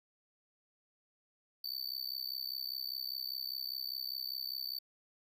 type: tone with amplitude modulation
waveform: square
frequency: 4552 Hz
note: C#8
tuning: 45 cents sharp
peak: -34 dBFS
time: 1.64-4.79 s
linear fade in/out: 5 ms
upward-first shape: sine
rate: 65 Hz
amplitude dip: 100%
effects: none